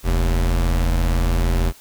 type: tone pair together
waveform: square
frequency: 43.15 / 77.78 Hz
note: F1 / D#2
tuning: -20 / 0 cents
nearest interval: minor seventh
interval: 1020 cents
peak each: -17 / -25 dBFS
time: 0.03-1.73 s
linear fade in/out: 50 ms
effects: white hiss -47 dBFS RMS until 1.8 s